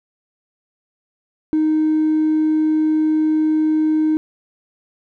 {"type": "tone with hard clipping", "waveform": "sine", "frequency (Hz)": 311, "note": "D#4", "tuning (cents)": -1, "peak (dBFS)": -14, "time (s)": [1.53, 4.17], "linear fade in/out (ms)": 0, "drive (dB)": 1, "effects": []}